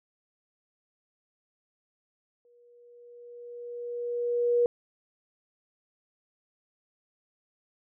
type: tone with exponential growth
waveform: sine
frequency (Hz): 480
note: B4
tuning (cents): -49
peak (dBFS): -19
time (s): 2.45-4.66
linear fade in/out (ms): 1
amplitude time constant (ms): 480
effects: none